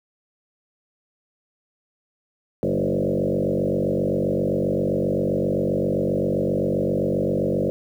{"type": "tone with frequency modulation", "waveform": "sine", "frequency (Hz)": 349.2, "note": "F4", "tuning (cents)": 0, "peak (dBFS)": -19, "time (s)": [2.63, 7.7], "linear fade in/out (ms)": 0, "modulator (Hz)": 47.6, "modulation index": 4.7, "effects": ["9-bit"]}